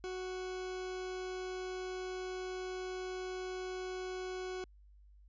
40% pulse tone, 370 Hz, F#4, in tune, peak -38 dBFS, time 0.04-4.64 s, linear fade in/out 0 ms, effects added 50 Hz sine -57 dBFS peak until 5.28 s + resampled to 16000 Hz

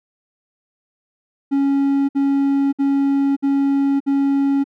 triangle tone bursts, 277.2 Hz, C#4, in tune, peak -12 dBFS, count 5, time 1.51-4.642 s, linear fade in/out 20 ms, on 580 ms, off 58 ms, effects none

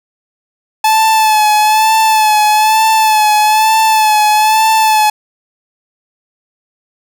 45% pulse tone with vibrato, 865 Hz, A5, 30 cents flat, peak -7 dBFS, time 0.84-5.1 s, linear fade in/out 5 ms, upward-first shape sine, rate 1.1 Hz, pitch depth 36 cents each way, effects none

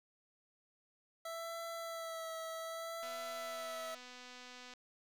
25% pulse tone with vibrato, 659.3 Hz, E5, in tune, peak -38 dBFS, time 1.25-3.95 s, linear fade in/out 5 ms, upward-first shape sine, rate 0.64 Hz, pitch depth 24 cents each way
click train, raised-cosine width 0.2 ms, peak -36 dBFS, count 426, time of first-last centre 3.03-4.737 s, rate 249 Hz
effects none

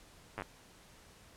slowing click train, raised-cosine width 0.5 ms, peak -24 dBFS, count 5, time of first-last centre 0.38-0.421 s, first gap 9 ms, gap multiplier 1.08, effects pink hiss -59 dBFS RMS until 1.36 s + low-pass 11000 Hz 12 dB/octave

